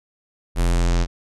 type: tone with low-pass filter sweep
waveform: square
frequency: 43.15 Hz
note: F1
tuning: 20 cents flat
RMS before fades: -18 dBFS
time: 0.55-1.07 s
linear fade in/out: 50 ms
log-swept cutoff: 11000 to 5700 Hz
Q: 1.8
effects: none